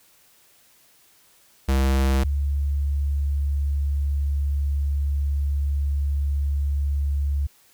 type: tone pair in turn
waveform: square / sine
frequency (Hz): 66.9 / 70.91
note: C2 / C#2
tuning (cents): +39 / +40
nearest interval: minor second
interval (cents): 101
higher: second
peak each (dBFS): -18 / -20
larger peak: first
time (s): 1.68-2.24 / 2.24-7.47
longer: second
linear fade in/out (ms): 10
effects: white hiss -57 dBFS RMS until 7.73 s